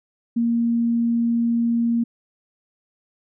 sine tone, 233.6 Hz, A#3, 4 cents sharp, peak -17 dBFS, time 0.36-2.04 s, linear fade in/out 10 ms, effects none

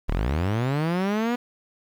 sawtooth linear sweep, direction up, 30.76 to 246.9 Hz, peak -18 dBFS, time 0.08-1.36 s, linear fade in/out 10 ms, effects low-pass 3000 Hz 12 dB/octave + 8-bit

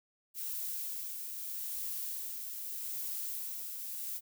violet noise with tremolo, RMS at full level -38 dBFS, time 0.34-4.21 s, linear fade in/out 50 ms, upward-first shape sine, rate 0.81 Hz, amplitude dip 35%, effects none

